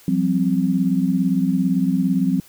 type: chord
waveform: sine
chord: F suspended second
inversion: none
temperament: equal with one note detuned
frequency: 174.61 / 192.3 / 261.6 Hz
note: F3 / G3 / C4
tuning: 0 / -33 / 0 cents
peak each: -21 / -20 / -20 dBFS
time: 0.08-2.4 s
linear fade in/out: 2 ms
effects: white hiss -49 dBFS RMS until 2.48 s